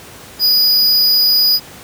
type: tone with amplitude modulation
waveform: square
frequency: 4934 Hz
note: D#8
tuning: 15 cents flat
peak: -8 dBFS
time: 0.39-1.6 s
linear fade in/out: 50 ms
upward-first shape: sine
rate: 235 Hz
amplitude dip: 35%
effects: pink hiss -36 dBFS RMS until 1.83 s + high-pass 80 Hz 12 dB/octave